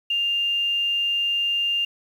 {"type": "tone with quantisation", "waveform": "sine", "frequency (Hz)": 2800, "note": "F7", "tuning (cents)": 4, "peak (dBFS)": -20, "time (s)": [0.1, 1.85], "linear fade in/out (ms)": 5, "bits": 8, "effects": []}